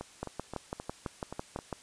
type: two click trains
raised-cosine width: 1 ms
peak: -24 / -20 dBFS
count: 7 / 10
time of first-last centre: 0.01-1.589 / 0.23-1.728 s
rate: 3.8 / 6.01 Hz
effects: white hiss -55 dBFS RMS until 1.82 s + resampled to 22050 Hz